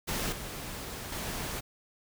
pink noise with level steps, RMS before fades -32 / -40 / -36 dBFS, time 0.07-1.61 s, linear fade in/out 20 ms, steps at 0.32 / 1.12 s, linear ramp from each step 5 ms, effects none

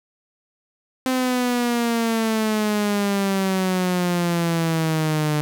sawtooth exponential sweep, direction down, 259.5 to 149.4 Hz, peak -15 dBFS, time 1.06-5.41 s, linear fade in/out 0 ms, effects none

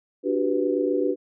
sine chord, G major seventh, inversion second, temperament equal with one note detuned, 293.7 / 364.3 / 392 / 493.9 Hz, D4 / F#4 / G4 / B4, 0 / -27 / 0 / 0 cents, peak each -26 dBFS, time 0.23-1.16 s, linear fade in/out 50 ms, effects none

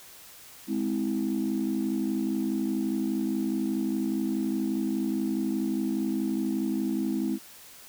sine chord, Ab augmented, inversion none, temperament just, 207.7 / 259.6 / 324.5 Hz, Ab3 / C4 / E4, 0 / -13 / -27 cents, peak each -29 dBFS, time 0.67-7.39 s, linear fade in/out 50 ms, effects tanh soft clip ceiling -19 dBFS + white hiss -49 dBFS RMS until 7.88 s

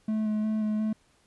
triangle tone with vibrato, 215.2 Hz, A3, 38 cents flat, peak -23 dBFS, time 0.08-0.93 s, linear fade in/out 5 ms, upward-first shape square, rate 2.8 Hz, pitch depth 13 cents each way, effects pink hiss -65 dBFS RMS until 1.26 s + resampled to 24000 Hz

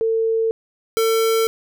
sine / square tone pair in turn, 450 / 450 Hz, A4 / A4, +39 / +39 cents, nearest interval unison, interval 0 cents, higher neither, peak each -16 / -16 dBFS, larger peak neither, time 0.01-0.51 / 0.97-1.47 s, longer neither, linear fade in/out 0 ms, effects none

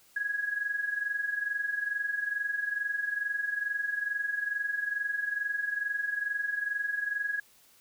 sine tone with amplitude modulation, 1661.2 Hz, G#6, in tune, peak -26 dBFS, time 0.16-7.4 s, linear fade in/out 5 ms, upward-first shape sine, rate 22.3 Hz, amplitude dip 70%, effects white hiss -61 dBFS RMS until 7.8 s

